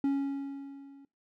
triangle tone with level ramp, 277.2 Hz, C#4, in tune, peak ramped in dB -22 to -49 dBFS, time 0.04-1.05 s, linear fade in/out 2 ms, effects noise-tail reverb RT60 0.3 s tail -23 dB re dry

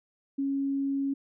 sine tone, 275.6 Hz, C#4, 10 cents flat, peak -26 dBFS, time 0.38-1.14 s, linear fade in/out 10 ms, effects none

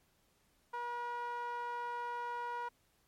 sawtooth tone with band-pass filter, 480.2 Hz, B4, 49 cents flat, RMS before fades -40 dBFS, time 0.73-2.69 s, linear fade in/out 10 ms, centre 1100 Hz, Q 5.3, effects pink hiss -73 dBFS RMS until 3.07 s + MP3 64 kbps

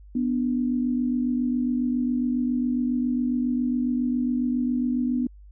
sine tone pair together, 246.5 / 293.8 Hz, B3 / D4, -3 / +1 cents, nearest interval minor third, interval 304 cents, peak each -22 / -29 dBFS, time 0.15-5.27 s, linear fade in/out 5 ms, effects added 50 Hz sine -44 dBFS peak until 5.51 s

